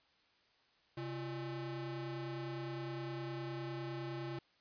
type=ring-modulated tone; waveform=45% pulse; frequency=237.8 Hz; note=A#3; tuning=35 cents sharp; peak=-37 dBFS; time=0.97-4.39 s; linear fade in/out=5 ms; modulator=104 Hz; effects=white hiss -71 dBFS RMS until 4.6 s + resampled to 11025 Hz